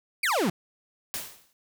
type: exponential sweep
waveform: 35% pulse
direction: down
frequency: 2489 to 155.2 Hz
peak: -21 dBFS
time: 0.23-0.5 s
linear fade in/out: 5 ms
type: noise with exponential decay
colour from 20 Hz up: white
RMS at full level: -30 dBFS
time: 1.14-1.53 s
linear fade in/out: 0 ms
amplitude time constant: 83 ms
effects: none

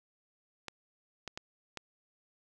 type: clicks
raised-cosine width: 0.2 ms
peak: -22 dBFS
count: 4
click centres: 0.683 / 1.277 / 1.375 / 1.773 s
effects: none

